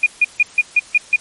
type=tone bursts; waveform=sine; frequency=2442 Hz; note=D#7; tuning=33 cents flat; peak=-8 dBFS; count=7; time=0.03-1.161 s; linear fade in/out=5 ms; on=33 ms; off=150 ms; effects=white hiss -41 dBFS RMS until 1.2 s + MP3 48 kbps